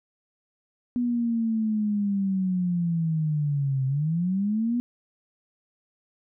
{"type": "linear two-way sweep", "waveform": "sine", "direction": "down then up", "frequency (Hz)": [245.7, 130.81, 245.7], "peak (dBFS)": -22, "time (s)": [0.96, 4.8], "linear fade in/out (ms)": 0, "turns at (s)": 3.86, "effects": []}